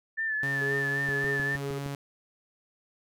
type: tone with vibrato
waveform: sine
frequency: 1760 Hz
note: A6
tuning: in tune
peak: -27 dBFS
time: 0.17-1.57 s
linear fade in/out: 20 ms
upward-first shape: sine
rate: 3.8 Hz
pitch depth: 40 cents each way
type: tone with pitch glide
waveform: sawtooth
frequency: 138.59 to 140.44 Hz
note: C#3 to C#3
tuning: 0 to +23 cents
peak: -29 dBFS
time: 0.43-1.95 s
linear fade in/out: 2 ms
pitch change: +23 cents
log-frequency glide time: 0.54-1 s
type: tone with tremolo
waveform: triangle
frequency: 415.6 Hz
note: G#4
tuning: 1 cent sharp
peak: -29 dBFS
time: 0.61-1.79 s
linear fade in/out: 10 ms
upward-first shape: triangle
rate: 1.9 Hz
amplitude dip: 85%
type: click train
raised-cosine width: 3 ms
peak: -27 dBFS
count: 6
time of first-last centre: 1.09-1.862 s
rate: 6.48 Hz
effects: none